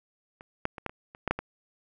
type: clicks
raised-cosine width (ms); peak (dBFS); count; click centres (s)
0.5; -30 / -12 / -24 / -15 / -27 / -30 / -13 / -9 / -18; 9; 0.409 / 0.654 / 0.782 / 0.863 / 0.895 / 1.149 / 1.277 / 1.31 / 1.39
effects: none

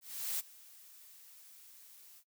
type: noise with ADSR envelope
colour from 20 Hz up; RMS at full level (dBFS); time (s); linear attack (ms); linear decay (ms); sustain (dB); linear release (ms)
blue; -35; 0.01-2.24; 380; 24; -22; 68
effects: noise-tail reverb RT60 0.1 s tail -20 dB re dry

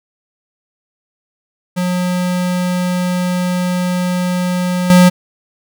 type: tone with level steps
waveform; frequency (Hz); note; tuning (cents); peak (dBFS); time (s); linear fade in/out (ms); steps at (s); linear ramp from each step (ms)
square; 180; F#3; -47; -15 / -5; 1.76-5.1; 20; 4.9; 2
effects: none

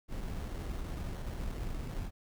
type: noise with sample-and-hold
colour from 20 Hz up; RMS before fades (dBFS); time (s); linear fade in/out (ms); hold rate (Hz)
brown; -38; 0.08-2.11; 50; 2450
effects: none

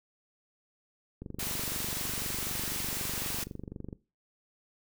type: click train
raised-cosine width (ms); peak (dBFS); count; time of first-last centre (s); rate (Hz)
3; -27; 66; 1.22-3.928; 24
type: noise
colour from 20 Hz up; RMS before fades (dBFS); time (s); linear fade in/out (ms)
white; -35; 1.39-3.44; 5
effects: noise-tail reverb RT60 0.3 s tail -19 dB re dry

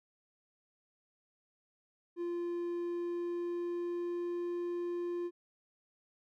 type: tone with pitch glide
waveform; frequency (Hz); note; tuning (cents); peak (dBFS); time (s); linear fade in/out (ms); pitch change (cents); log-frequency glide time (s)
triangle; 346.6 to 349; F4 to F4; -13 to -1; -32; 2.16-5.31; 50; +12; 2.72-4.54
effects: none

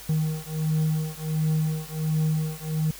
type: beating tone pair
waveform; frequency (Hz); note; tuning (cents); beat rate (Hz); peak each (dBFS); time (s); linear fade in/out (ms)
triangle; 155.7 / 157.1; D#3 / D#3; +2 / +17; 1.4; -24; 0.09-2.91; 5
effects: added 50 Hz sine -50 dBFS peak until 2.99 s + white hiss -43 dBFS RMS until 2.99 s

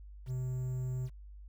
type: tone with quantisation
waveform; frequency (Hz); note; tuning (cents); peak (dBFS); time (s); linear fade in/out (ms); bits
triangle; 127.8; C3; -40; -31; 0.26-1.1; 50; 10
effects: added 50 Hz sine -47 dBFS peak until 1.48 s

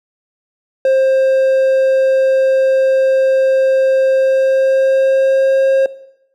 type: tone with pitch glide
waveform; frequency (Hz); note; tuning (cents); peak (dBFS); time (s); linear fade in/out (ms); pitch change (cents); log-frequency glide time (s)
triangle; 530 to 536.5; C5 to C5; +22 to +43; -7; 0.85-5.86; 2; +21; 4.15-5.64
effects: noise-tail reverb RT60 0.8 s tail -18 dB re dry

